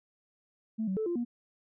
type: tone with pitch steps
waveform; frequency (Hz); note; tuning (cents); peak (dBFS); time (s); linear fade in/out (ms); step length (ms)
sine; 220.7 / 189.5 / 436.9 / 346.6 / 239.1; A3 / F#3 / A4 / F4 / A#3; +5 / +42 / -12 / -13 / +44; -28; 0.78-1.25; 20; 94
effects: tanh soft clip ceiling -24 dBFS